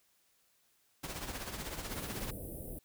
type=noise with tremolo; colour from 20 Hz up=pink; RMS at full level=-39 dBFS; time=1.03-2.31 s; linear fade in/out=10 ms; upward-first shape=triangle; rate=16 Hz; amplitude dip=65%
type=band-stop noise; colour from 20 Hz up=pink; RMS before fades=-44 dBFS; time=1.91-2.79 s; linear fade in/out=5 ms; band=640 to 9600 Hz; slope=48 dB/octave
effects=white hiss -72 dBFS RMS until 2.84 s